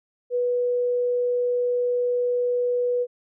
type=tone; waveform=sine; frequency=490 Hz; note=B4; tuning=14 cents flat; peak=-20 dBFS; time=0.3-3.07 s; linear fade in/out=50 ms; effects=none